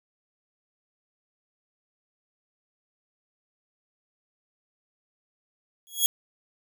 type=tone with exponential growth; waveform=10% pulse; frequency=3328 Hz; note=G#7; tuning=3 cents sharp; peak=-7 dBFS; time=5.87-6.06 s; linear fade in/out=0 ms; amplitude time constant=41 ms; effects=none